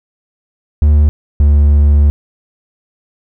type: tone pair in turn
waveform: triangle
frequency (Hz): 74.4 / 72.74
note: D2 / D2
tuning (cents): +23 / -16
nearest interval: unison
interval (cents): 39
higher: first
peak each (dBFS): -3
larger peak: neither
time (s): 0.82-1.09 / 1.4-2.1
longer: second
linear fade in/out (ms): 0
effects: none

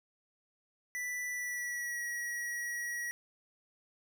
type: tone with pitch glide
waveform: square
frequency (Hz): 1975.5 to 1913.7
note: B6 to A#6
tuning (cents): 0 to +45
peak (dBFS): -36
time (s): 0.95-3.11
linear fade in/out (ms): 0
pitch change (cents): -55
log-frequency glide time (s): 1.3-2.04
effects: none

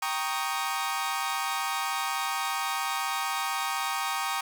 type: chord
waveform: sawtooth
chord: Eb dominant seventh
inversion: first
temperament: equal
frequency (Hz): 784 / 932.3 / 1108.7 / 1244.5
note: G5 / Bb5 / Db6 / Eb6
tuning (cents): 0 / 0 / 0 / 0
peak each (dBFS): -30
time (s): 0.02-4.41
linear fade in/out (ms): 5
effects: none

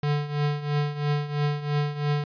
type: tone with tremolo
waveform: square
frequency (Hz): 146.8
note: D3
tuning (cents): 0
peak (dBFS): -21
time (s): 0.03-2.24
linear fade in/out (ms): 2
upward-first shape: triangle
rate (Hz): 3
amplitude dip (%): 80
effects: resampled to 11025 Hz

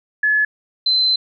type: tone pair in turn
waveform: sine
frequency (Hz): 1710 / 4067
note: A6 / C8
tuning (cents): -50 / -50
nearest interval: octave + minor third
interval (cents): 1500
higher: second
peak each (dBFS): -13 / -13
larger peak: neither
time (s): 0.23-0.45 / 0.86-1.16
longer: second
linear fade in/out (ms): 5
effects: none

